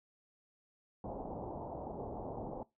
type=low-pass noise; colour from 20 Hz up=white; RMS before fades=-43 dBFS; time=1.04-2.63 s; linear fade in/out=2 ms; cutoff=870 Hz; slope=48 dB/octave; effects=noise-tail reverb RT60 0.2 s tail -20 dB re dry